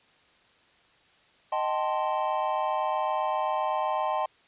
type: chord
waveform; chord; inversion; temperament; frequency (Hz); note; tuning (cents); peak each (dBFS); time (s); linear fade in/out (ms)
triangle; A half-diminished seventh; second; equal with one note detuned; 622.3 / 772.3 / 880 / 1046.5; Eb5 / G5 / A5 / C6; 0 / -26 / 0 / 0; -29; 1.52-4.26; 5
effects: white hiss -61 dBFS RMS until 4.47 s + resampled to 8000 Hz